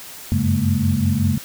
sine tone cluster, 91.1 / 96.4 / 137.3 / 206.7 / 229.1 Hz, F#2 / G2 / C#3 / G#3 / A#3, -26 / -28 / -16 / -8 / -30 cents, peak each -22 dBFS, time 0.32-1.38 s, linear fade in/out 0 ms, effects white hiss -37 dBFS RMS until 1.44 s

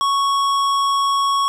sine tone with hard clipping, 1108.7 Hz, C#6, in tune, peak -17 dBFS, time 0.01-1.48 s, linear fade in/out 0 ms, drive 13 dB, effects none

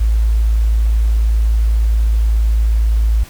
sine tone, 55 Hz, A1, in tune, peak -10 dBFS, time 0-3.24 s, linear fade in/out 10 ms, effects pink hiss -39 dBFS RMS until 3.29 s

